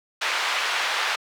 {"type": "band-pass noise", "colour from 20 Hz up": "pink", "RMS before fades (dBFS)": -25, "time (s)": [0.21, 1.16], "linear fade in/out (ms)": 10, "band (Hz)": [1100, 3600], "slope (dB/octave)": 12, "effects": ["high-pass 400 Hz 12 dB/octave"]}